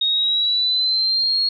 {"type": "linear sweep", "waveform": "sine", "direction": "up", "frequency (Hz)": [3729, 4310], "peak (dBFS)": -16, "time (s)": [0.01, 1.49], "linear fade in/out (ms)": 5, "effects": []}